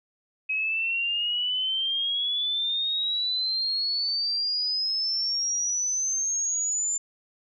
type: exponential sweep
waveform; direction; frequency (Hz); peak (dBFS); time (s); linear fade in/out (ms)
sine; up; 2540 to 7190; -24; 0.49-6.98; 10
effects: none